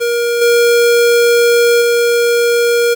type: tone with level steps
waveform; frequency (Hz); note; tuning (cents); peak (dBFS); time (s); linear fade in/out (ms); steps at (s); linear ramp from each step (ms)
square; 473.5; A#4; +27; -13 / -8 / -10; 0-2.95; 20; 0.41 / 1.81; 10
effects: 7-bit